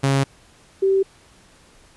sawtooth / sine tone pair in turn, 136.8 / 386.9 Hz, C#3 / G4, -23 / -23 cents, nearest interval octave + tritone, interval 1800 cents, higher second, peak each -12 / -14 dBFS, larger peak first, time 0.03-0.24 / 0.82-1.03 s, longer neither, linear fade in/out 10 ms, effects pink hiss -52 dBFS RMS until 1.96 s + resampled to 24000 Hz

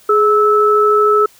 sine tone pair together, 419.7 / 1306.6 Hz, G#4 / E6, +18 / -16 cents, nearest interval octave + minor sixth, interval 1966 cents, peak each -11 dBFS, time 0.09-1.26 s, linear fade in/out 5 ms, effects white hiss -47 dBFS RMS until 1.39 s

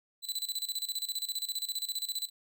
sawtooth tone with tremolo, 4000 Hz, B7, 21 cents sharp, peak -28 dBFS, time 0.22-2.3 s, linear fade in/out 50 ms, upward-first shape square, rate 15 Hz, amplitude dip 80%, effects none

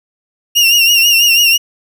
30% pulse tone with vibrato, 2794 Hz, F7, in tune, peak -4 dBFS, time 0.55-1.58 s, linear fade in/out 20 ms, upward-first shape triangle, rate 6.1 Hz, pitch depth 73 cents each way, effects none

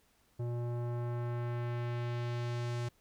square tone with low-pass filter sweep, 120 Hz, B2, 49 cents flat, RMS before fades -36 dBFS, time 0.39-2.89 s, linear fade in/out 10 ms, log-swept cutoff 580 to 7700 Hz, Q 0.85, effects pink hiss -70 dBFS RMS until 3 s

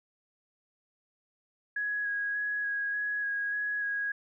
sine tone with vibrato, 1661.2 Hz, G#6, in tune, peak -29 dBFS, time 1.76-4.12 s, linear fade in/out 5 ms, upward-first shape square, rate 1.7 Hz, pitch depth 12 cents each way, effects none

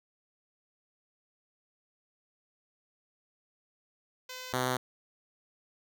5% pulse tone pair in turn, 509 / 127.25 Hz, C5 / C3, -48 / -48 cents, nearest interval 2 octaves, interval 2400 cents, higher first, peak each -29 / -17 dBFS, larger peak second, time 4.29-4.53 / 4.53-4.77 s, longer neither, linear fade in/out 5 ms, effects none

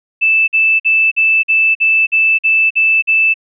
sine tone bursts, 2637 Hz, E7, in tune, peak -8 dBFS, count 10, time 0.21-3.342 s, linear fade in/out 20 ms, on 270 ms, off 48 ms, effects none

